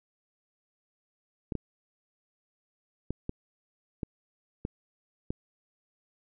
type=clicks; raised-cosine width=3 ms; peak=-19 dBFS; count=7; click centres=1.522 / 1.553 / 3.106 / 3.294 / 4.032 / 4.651 / 5.305 s; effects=none